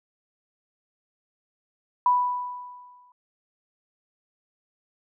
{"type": "tone with exponential decay", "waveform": "sine", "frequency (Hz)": 987.8, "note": "B5", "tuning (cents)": 0, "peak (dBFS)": -15, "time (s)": [2.06, 3.12], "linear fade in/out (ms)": 2, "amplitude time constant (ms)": 230, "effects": []}